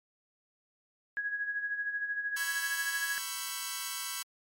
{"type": "tone with tremolo", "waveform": "sine", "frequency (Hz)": 1661.2, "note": "G#6", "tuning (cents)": 0, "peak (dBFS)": -29, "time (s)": [1.17, 3.18], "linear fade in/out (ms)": 0, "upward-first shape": "sine", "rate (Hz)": 13, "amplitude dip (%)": 60}
{"type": "chord", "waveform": "5% pulse", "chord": "C# half-diminished seventh", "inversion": "third", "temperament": "equal with one note detuned", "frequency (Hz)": [987.8, 1108.7, 1332.3, 1568], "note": ["B5", "C#6", "E6", "G6"], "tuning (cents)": [0, 0, 18, 0], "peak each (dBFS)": -29, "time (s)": [2.36, 4.23], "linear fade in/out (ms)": 10}
{"effects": ["MP3 64 kbps"]}